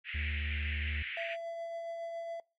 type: band-pass noise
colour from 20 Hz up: pink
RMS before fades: -40 dBFS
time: 0.04-1.37 s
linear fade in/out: 50 ms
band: 1800 to 2800 Hz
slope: 48 dB/octave
type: tone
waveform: triangle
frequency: 74.6 Hz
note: D2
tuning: 28 cents sharp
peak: -31 dBFS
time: 0.14-1.03 s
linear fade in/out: 10 ms
type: tone with tremolo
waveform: triangle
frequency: 671 Hz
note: E5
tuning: 31 cents sharp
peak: -34 dBFS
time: 1.17-2.4 s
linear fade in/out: 2 ms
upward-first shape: triangle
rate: 7.2 Hz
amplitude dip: 30%
effects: noise-tail reverb RT60 0.3 s tail -24 dB re dry + MP3 48 kbps